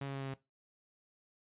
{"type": "tone with pitch steps", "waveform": "sawtooth", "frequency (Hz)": [138.59, 137.55, 136.52, 135.5, 134.49], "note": ["C#3", "C#3", "C#3", "C#3", "C3"], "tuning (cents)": [0, -13, -26, -39, 48], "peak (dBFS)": -34, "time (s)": [0.01, 0.34], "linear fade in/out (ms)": 5, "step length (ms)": 66, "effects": ["noise-tail reverb RT60 0.2 s tail -17 dB re dry", "resampled to 8000 Hz"]}